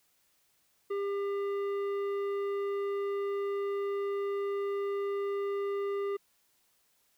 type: tone with tanh clipping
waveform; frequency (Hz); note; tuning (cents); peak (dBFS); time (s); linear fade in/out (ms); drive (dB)
sine; 400; G4; +35; -32; 0.9-6.17; 10; 11
effects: white hiss -71 dBFS RMS until 7.17 s